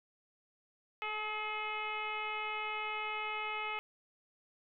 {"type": "tone with frequency modulation", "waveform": "sine", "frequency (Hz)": 1705, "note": "G#6", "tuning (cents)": 45, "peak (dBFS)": -35, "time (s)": [1.02, 3.79], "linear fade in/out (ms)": 0, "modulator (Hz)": 425, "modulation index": 2.6, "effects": []}